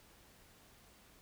silence, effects pink hiss -63 dBFS RMS until 1.21 s

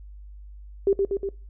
sine tone with echo, 394.3 Hz, G4, 10 cents sharp, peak -16 dBFS, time 0.87-0.93 s, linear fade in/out 2 ms, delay 120 ms, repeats 3, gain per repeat -3 dB, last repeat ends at 1.29 s, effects noise-tail reverb RT60 0.3 s tail -21 dB re dry + added 50 Hz sine -40 dBFS peak until 1.49 s

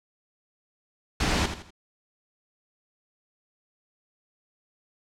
pink noise with echo, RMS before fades -24 dBFS, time 1.2-1.46 s, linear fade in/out 5 ms, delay 82 ms, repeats 3, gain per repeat -9 dB, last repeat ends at 1.706 s, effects low-pass 6000 Hz 12 dB/octave

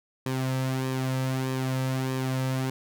sawtooth tone with flanger, 130.81 Hz, C3, in tune, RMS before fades -28 dBFS, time 0.26-2.7 s, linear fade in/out 2 ms, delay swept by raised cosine 1.4 to 2.8 ms, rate 1.6 Hz, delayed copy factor -0.55, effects none

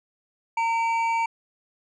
triangle tone pair together, 915 / 2306 Hz, A#5 / D7, -32 / -32 cents, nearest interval octave + major third, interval 1600 cents, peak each -20 / -28 dBFS, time 0.57-1.26 s, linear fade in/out 5 ms, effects resampled to 22050 Hz

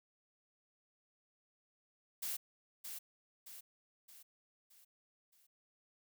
blue noise with echo, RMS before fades -40 dBFS, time 2.22-2.37 s, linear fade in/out 10 ms, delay 620 ms, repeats 5, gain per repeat -6 dB, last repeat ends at 5.47 s, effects none

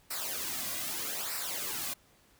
white noise with flanger, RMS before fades -36 dBFS, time 0.1-1.94 s, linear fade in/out 10 ms, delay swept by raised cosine 0.3 to 2.3 ms, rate 0.8 Hz, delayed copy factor -0.7, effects pink hiss -64 dBFS RMS until 2.39 s

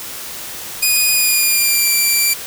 5% pulse tone with pitch glide, 2473 to 2353 Hz, D#7 to D7, -11 to +3 cents, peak -3 dBFS, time 0.82-2.34 s, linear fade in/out 10 ms, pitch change -86 cents, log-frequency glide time 1.14-1.89 s, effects white hiss -29 dBFS RMS until 2.46 s

